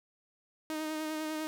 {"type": "tone with vibrato", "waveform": "sawtooth", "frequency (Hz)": 311.1, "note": "D#4", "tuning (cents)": 0, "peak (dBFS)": -30, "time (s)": [0.7, 1.47], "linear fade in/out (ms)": 0, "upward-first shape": "sine", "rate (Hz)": 10, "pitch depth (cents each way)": 22, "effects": []}